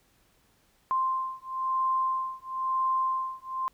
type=beating tone pair; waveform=sine; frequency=1046.5 / 1047.5 Hz; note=C6 / C6; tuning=0 / +2 cents; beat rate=1 Hz; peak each=-29 dBFS; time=0.91-3.68 s; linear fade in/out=0 ms; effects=pink hiss -66 dBFS RMS until 3.73 s